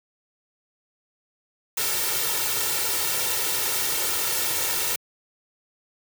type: noise with comb filter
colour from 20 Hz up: white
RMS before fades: -25 dBFS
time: 1.77-4.96 s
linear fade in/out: 5 ms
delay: 2.2 ms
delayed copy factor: +0.7
effects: high-pass 100 Hz 12 dB/octave